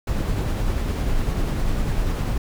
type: noise with tremolo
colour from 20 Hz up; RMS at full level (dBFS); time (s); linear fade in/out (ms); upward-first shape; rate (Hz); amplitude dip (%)
brown; -21; 0.07-2.38; 5; sine; 10; 25
effects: none